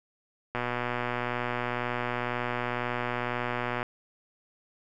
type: click train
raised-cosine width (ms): 0.5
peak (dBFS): -15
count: 401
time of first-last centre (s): 0.55-3.829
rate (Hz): 122
effects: none